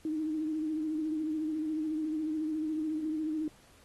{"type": "tone with vibrato", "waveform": "sine", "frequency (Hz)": 311.1, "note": "D#4", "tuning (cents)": 0, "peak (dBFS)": -30, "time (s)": [0.05, 3.48], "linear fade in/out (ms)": 2, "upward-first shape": "sine", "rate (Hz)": 14, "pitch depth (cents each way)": 43, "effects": ["pink hiss -61 dBFS RMS until 3.84 s", "AAC 32 kbps"]}